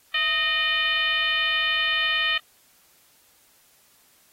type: tone with frequency modulation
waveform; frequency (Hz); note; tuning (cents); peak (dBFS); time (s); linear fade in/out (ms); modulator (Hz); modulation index
sine; 2442; D#7; -33; -20; 0.14-2.38; 5; 592; 1.6
effects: white hiss -59 dBFS RMS until 4.32 s + AAC 48 kbps